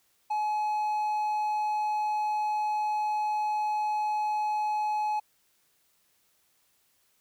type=tone; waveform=triangle; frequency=848 Hz; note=G#5; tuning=36 cents sharp; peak=-24 dBFS; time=0.3-5.2 s; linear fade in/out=10 ms; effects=white hiss -69 dBFS RMS until 7.2 s